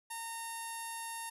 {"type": "tone with low-pass filter", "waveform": "sawtooth", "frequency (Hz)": 917, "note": "A#5", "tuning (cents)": -29, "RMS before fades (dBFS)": -42, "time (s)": [0.1, 1.3], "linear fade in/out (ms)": 10, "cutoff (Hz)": 11000, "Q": 7.9, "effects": []}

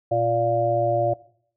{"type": "harmonic tone", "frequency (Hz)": 116.54, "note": "A#2", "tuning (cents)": 0, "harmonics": [1, 3, 5, 6], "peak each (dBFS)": [-28, -28, -21, -23], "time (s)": [0.11, 1.14], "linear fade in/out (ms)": 10, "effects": ["noise-tail reverb RT60 0.6 s tail -19 dB re dry"]}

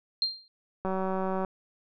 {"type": "tone with exponential decay", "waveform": "sine", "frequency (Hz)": 4186, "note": "C8", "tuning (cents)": 0, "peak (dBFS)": -21, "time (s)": [0.22, 0.48], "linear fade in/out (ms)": 1, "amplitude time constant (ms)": 55}
{"type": "click train", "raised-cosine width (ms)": 1, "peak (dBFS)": -18, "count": 114, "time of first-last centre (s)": [0.85, 1.448], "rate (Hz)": 189}
{"effects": []}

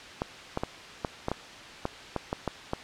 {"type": "clicks", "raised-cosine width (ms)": 1, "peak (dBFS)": -14, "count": 11, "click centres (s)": [0.219, 0.574, 0.635, 1.048, 1.284, 1.316, 1.854, 2.163, 2.329, 2.477, 2.734], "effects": ["white hiss -44 dBFS RMS until 2.83 s", "low-pass 4000 Hz 12 dB/octave"]}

